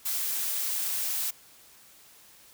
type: noise with high-pass filter sweep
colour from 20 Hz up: blue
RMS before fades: -30 dBFS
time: 0.05-1.31 s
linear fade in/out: 10 ms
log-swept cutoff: 250 to 670 Hz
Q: 0.94
effects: white hiss -55 dBFS RMS until 2.53 s